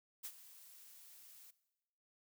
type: noise with ADSR envelope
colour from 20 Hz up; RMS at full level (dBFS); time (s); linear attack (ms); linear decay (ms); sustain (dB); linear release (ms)
blue; -44; 0.23-1.51; 20; 61; -15; 8
effects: noise-tail reverb RT60 1.0 s tail -18 dB re dry